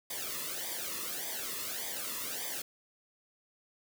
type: noise with flanger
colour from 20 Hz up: white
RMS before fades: -38 dBFS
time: 0.1-2.62 s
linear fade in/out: 5 ms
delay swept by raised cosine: 0.72 to 1.32 ms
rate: 1.7 Hz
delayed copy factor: -0.8
effects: none